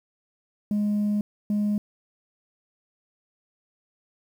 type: tone bursts at uneven times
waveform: sine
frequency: 207.7 Hz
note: G#3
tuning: in tune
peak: -19 dBFS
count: 2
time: 0.71-1.21 / 1.5-1.78 s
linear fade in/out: 2 ms
effects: tanh soft clip ceiling -20 dBFS + 9-bit